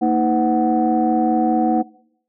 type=tone cluster; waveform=sine; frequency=229.9 / 314.8 / 506 / 742 Hz; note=A#3 / D#4 / B4 / F#5; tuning=-24 / +20 / +42 / +5 cents; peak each=-18 / -18 / -26 / -18 dBFS; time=0.01-1.83 s; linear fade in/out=20 ms; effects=noise-tail reverb RT60 0.7 s tail -22 dB re dry + tanh soft clip ceiling -6 dBFS